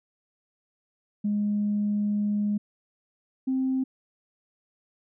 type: tone pair in turn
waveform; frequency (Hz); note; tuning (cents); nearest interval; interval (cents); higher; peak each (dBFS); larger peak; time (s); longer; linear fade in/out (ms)
sine; 207.1 / 262; G#3 / C4; -5 / +2; major third; 407; second; -22; neither; 1.24-2.58 / 3.47-3.84; first; 10
effects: tanh soft clip ceiling -18 dBFS